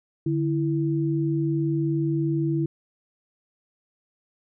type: tone pair together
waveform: sine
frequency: 146.83 / 329.6 Hz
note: D3 / E4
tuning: 0 / 0 cents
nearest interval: octave + major second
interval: 1400 cents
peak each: -24 dBFS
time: 0.26-2.66 s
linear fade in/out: 5 ms
effects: none